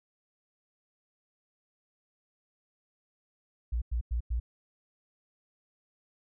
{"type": "tone bursts", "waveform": "sine", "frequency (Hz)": 58.8, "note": "A#1", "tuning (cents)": 16, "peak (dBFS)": -27, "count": 4, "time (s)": [3.72, 4.4], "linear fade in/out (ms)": 10, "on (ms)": 98, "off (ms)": 96, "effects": []}